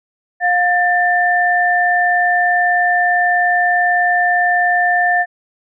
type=tone pair together; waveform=sine; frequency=710 / 1780.8 Hz; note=F5 / A6; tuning=+28 / +20 cents; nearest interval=octave + major third; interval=1592 cents; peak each=-14 dBFS; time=0.4-5.26 s; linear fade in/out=50 ms; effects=none